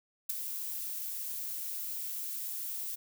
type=noise with ADSR envelope; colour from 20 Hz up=violet; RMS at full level=-28 dBFS; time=0.29-2.96 s; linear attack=12 ms; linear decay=5 ms; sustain=-10 dB; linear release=15 ms; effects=none